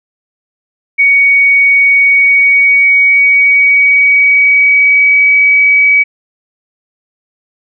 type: tone with pitch glide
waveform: sine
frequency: 2240 to 2274 Hz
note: C#7 to C#7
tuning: +18 to +44 cents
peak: -4 dBFS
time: 0.98-6.04 s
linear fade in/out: 20 ms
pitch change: +26 cents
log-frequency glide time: 2.03-5.28 s
effects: none

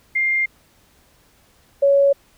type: tone pair in turn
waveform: sine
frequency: 2109 / 558.6 Hz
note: C7 / C#5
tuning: +13 / +13 cents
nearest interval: octave + major seventh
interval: 2300 cents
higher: first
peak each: -16 / -11 dBFS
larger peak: second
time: 0.15-0.46 / 1.82-2.13 s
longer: neither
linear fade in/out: 10 ms
effects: pink hiss -56 dBFS RMS until 2.37 s

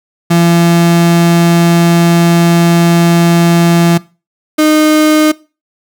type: tone pair in turn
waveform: 35% pulse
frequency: 170 / 307.6 Hz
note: F3 / D#4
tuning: -46 / -20 cents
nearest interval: minor seventh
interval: 1026 cents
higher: second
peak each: -4 dBFS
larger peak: neither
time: 0.3-3.98 / 4.58-5.32 s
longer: first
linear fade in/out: 10 ms
effects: noise-tail reverb RT60 0.3 s tail -20 dB re dry

